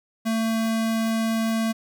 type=tone; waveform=square; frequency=224.4 Hz; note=A3; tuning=34 cents sharp; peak=-22 dBFS; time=0.25-1.73 s; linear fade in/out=20 ms; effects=none